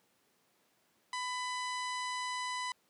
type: harmonic tone with a mistuned harmonic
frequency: 999 Hz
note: B5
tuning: 20 cents sharp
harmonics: 1 / 2 / 3 / 4 / 5 / 6 / 7 / 8 / 9 / 10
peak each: -37 / -41 / -47 / -46 / -49 / -52 / -56 / -53 / -57 / -56 dBFS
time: 1.13-2.72 s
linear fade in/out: 2 ms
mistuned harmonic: 10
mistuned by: +47 cents
effects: pink hiss -72 dBFS RMS until 2.89 s + high-pass 200 Hz 12 dB/octave